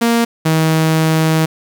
sawtooth tone pair in turn, 233.1 / 159.35 Hz, A#3 / D#3, 0 / +42 cents, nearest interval perfect fifth, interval 658 cents, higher first, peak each -7 dBFS, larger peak neither, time 0.01-0.25 / 0.45-1.46 s, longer second, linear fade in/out 10 ms, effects 8-bit

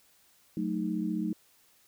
sine chord, D# diminished, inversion first, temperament equal, 185 / 220 / 311.1 Hz, F#3 / A3 / D#4, 0 / 0 / 0 cents, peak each -33 dBFS, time 0.57-1.33 s, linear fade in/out 2 ms, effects white hiss -64 dBFS RMS until 1.87 s

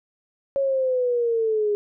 sine linear sweep, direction down, 554.4 to 409.8 Hz, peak -19 dBFS, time 0.56-1.75 s, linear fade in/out 0 ms, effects none

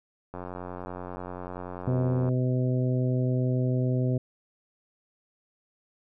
click train, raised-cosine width 1 ms, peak -23 dBFS, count 177, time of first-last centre 0.34-2.289 s, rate 90.3 Hz
harmonic tone, 127 Hz, B2, 49 cents sharp, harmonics 1 / 2 / 3 / 4 / 5, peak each -24 / -30 / -34 / -36 / -38 dBFS, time 1.87-4.18 s, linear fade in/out 5 ms
effects none

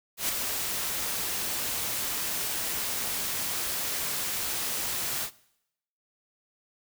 white noise with ADSR envelope, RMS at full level -26 dBFS, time 0.17-5.31 s, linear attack 120 ms, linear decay 3 ms, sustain -5 dB, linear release 80 ms, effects noise-tail reverb RT60 0.8 s tail -21 dB re dry

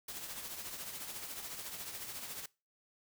white noise with tremolo, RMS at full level -42 dBFS, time 0.08-2.46 s, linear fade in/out 5 ms, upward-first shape triangle, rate 14 Hz, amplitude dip 55%, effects noise-tail reverb RT60 0.3 s tail -23 dB re dry

